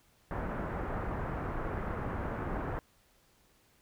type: low-pass noise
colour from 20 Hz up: pink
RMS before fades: -36 dBFS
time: 0.31-2.79 s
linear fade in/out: 0 ms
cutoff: 1600 Hz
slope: 24 dB/octave
effects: pink hiss -67 dBFS RMS until 3.81 s